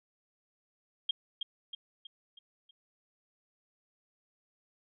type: tone with echo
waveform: sine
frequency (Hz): 3226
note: G7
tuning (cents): +49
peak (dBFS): -26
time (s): 1.09-1.11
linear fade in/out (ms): 5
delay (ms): 320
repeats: 5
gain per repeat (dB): -6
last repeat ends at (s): 2.71
effects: none